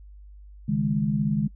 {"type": "chord", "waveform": "sine", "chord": "C# suspended second", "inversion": "none", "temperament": "equal", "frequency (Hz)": [138.59, 155.56, 207.7], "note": ["C#3", "D#3", "G#3"], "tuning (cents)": [0, 0, 0], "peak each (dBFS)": [-28, -26, -24], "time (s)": [0.68, 1.48], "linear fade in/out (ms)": 10, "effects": ["noise-tail reverb RT60 0.1 s tail -24 dB re dry", "added 50 Hz sine -43 dBFS peak until 1.55 s"]}